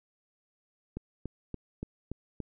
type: click train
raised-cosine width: 3 ms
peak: -23 dBFS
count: 6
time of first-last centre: 0.97-2.403 s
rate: 3.49 Hz
effects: none